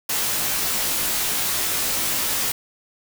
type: noise with comb filter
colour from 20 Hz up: white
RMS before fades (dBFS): -23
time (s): 0.09-2.52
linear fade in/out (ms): 5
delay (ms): 17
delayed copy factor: -0.95
effects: none